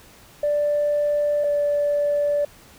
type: tone pair in turn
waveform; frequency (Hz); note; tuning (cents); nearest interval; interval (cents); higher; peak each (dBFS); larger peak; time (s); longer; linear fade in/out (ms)
sine; 587.3 / 581.9; D5 / D5; 0 / -16; unison; 16; first; -17; neither; 0.43-1.44 / 1.44-2.45; neither; 5
effects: tanh soft clip ceiling -14 dBFS + pink hiss -49 dBFS RMS until 2.78 s